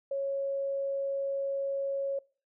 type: tone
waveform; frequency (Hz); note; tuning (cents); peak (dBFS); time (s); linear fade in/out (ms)
sine; 551; C#5; -11; -29; 0.11-2.19; 5
effects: noise-tail reverb RT60 0.4 s tail -24 dB re dry